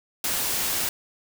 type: noise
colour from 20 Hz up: white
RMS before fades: -26 dBFS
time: 0.24-0.89 s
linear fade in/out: 2 ms
effects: none